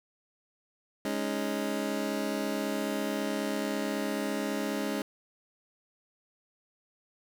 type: chord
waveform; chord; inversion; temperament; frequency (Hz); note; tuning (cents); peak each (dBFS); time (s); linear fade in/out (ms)
25% pulse; Ab suspended fourth; none; just; 207.7 / 276.9 / 311.5; Ab3 / Db4 / Eb4; 0 / -2 / +2; -30 / -30 / -33; 1.05-5.02; 2
effects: none